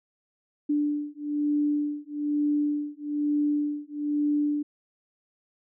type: beating tone pair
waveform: sine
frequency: 293.7 / 294.8 Hz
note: D4 / D4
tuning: 0 / +7 cents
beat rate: 1.1 Hz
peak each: -27 dBFS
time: 0.69-4.63 s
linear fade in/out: 10 ms
effects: none